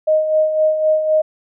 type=tone with tremolo; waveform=sine; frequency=622.3 Hz; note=D#5; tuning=in tune; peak=-10 dBFS; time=0.07-1.22 s; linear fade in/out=10 ms; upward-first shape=sine; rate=3.9 Hz; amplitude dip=55%; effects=none